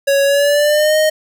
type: tone with pitch glide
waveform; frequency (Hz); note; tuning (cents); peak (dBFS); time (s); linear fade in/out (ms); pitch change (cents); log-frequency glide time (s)
square; 556 to 620.5; C#5 to D#5; +5 to -5; -11; 0.07-1.1; 10; +190; 0.24-0.97
effects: none